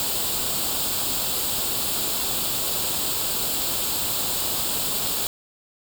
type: noise with comb filter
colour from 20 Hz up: white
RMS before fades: -25 dBFS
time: 0-5.27 s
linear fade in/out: 0 ms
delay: 0.25 ms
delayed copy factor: +0.65
effects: none